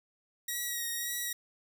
5% pulse tone with vibrato, 1900 Hz, A#6, 33 cents sharp, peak -23 dBFS, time 0.48-1.33 s, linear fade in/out 5 ms, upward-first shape sine, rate 1.8 Hz, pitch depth 27 cents each way, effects none

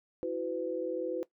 sine chord, E suspended second, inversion none, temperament equal with one note detuned, 329.6 / 370 / 503.7 Hz, E4 / F#4 / B4, 0 / 0 / +34 cents, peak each -37 / -36 / -34 dBFS, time 0.23-1.23 s, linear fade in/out 0 ms, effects noise-tail reverb RT60 0.1 s tail -17 dB re dry

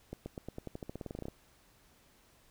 accelerating click train, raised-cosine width 2 ms, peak -27 dBFS, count 18, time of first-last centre 0.13-1.284 s, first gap 130 ms, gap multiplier 0.91, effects pink hiss -65 dBFS RMS until 2.5 s

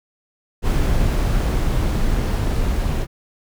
brown noise with level ramp, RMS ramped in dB -17 to -20 dBFS, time 0.62-3.07 s, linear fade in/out 50 ms, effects none

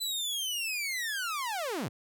sawtooth linear sweep, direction down, 4035 to 82.9 Hz, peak -28 dBFS, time 0-1.89 s, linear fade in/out 20 ms, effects none

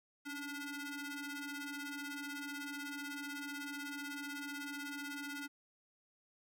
sawtooth ring-modulated tone, 578 Hz, D5, 28 cents flat, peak -35 dBFS, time 0.25-5.48 s, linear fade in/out 20 ms, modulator 859 Hz, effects none

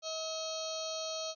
harmonic tone with a mistuned harmonic, 639 Hz, D#5, 46 cents sharp, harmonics 1 / 2 / 4 / 5 / 6 / 7 / 8 / 9 / 10, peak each -39 / -47 / -51 / -47 / -47 / -42 / -54 / -45 / -49 dBFS, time 0.02-1.35 s, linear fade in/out 50 ms, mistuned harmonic 7, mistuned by -47 cents, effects none

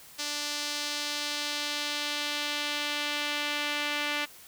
sawtooth tone with band-pass filter sweep, 293.7 Hz, D4, in tune, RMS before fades -32 dBFS, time 0.18-4.26 s, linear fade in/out 20 ms, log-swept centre 5100 to 2600 Hz, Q 1.4, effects white hiss -51 dBFS RMS until 4.47 s

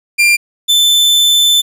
40% pulse tone pair in turn, 2386 / 3527 Hz, D7 / A7, +27 / +3 cents, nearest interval perfect fifth, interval 676 cents, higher second, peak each -6 dBFS, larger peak neither, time 0.18-0.37 / 0.68-1.62 s, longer second, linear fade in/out 20 ms, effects resampled to 32000 Hz + 8-bit

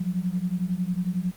sine beating tone pair, 175.4 / 186.4 Hz, F3 / F#3, +8 / +13 cents, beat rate 11 Hz, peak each -27 dBFS, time 0-1.32 s, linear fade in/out 10 ms, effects pink hiss -50 dBFS RMS until 1.36 s + Opus 24 kbps

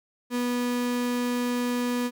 35% pulse tone, 244.6 Hz, B3, 16 cents flat, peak -23 dBFS, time 0.3-2.11 s, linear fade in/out 50 ms, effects none

